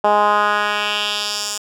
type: tone with band-pass filter sweep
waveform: 10% pulse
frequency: 207.7 Hz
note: G#3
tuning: in tune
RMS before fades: -18 dBFS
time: 0.04-1.58 s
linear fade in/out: 5 ms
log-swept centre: 750 to 7100 Hz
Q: 1.9
effects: none